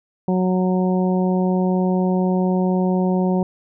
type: harmonic tone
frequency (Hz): 184.2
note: F#3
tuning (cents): -7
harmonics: 1 / 2 / 3 / 4 / 5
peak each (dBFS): -17 / -23 / -27 / -29 / -31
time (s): 0.28-3.43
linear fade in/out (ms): 2
effects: none